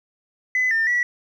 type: tone with pitch steps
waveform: sine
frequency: 2014 / 1799 / 1943 Hz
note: B6 / A6 / B6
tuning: +33 / +38 / -29 cents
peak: -16 dBFS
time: 0.55-1.03 s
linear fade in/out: 2 ms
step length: 160 ms
effects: tanh soft clip ceiling -14 dBFS + 9-bit